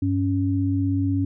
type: tone pair together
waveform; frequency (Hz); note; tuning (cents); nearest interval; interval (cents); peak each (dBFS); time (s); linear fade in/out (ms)
sine; 98 / 277.8; G2 / C#4; 0 / +4; octave + tritone; 1804; -22; 0.02-1.25; 5
effects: none